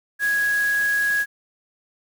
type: tone in noise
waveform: sine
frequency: 1661.2 Hz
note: G#6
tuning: in tune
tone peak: -18 dBFS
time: 0.19-1.26 s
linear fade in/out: 50 ms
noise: white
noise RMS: -35 dBFS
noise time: 0.19-1.26 s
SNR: +14 dB
effects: none